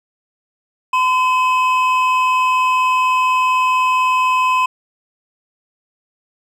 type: tone pair together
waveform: triangle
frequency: 1018.3 / 2566 Hz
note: C6 / E7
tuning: -47 / -47 cents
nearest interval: octave + major third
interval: 1600 cents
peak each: -11 / -19 dBFS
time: 0.93-4.66 s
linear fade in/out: 5 ms
effects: none